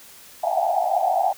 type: band-pass noise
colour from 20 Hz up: white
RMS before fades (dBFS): -21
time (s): 0.43-1.33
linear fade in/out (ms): 10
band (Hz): 650 to 820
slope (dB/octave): 96
effects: white hiss -46 dBFS RMS until 1.37 s